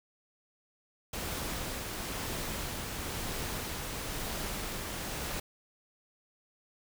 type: noise with tremolo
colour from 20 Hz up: pink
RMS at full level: -36 dBFS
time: 1.13-5.4 s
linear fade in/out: 5 ms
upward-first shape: triangle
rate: 1 Hz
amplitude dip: 25%
effects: none